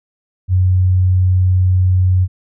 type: tone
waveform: sine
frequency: 92.1 Hz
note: F#2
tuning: 7 cents flat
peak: -9 dBFS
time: 0.48-2.28 s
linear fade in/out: 50 ms
effects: none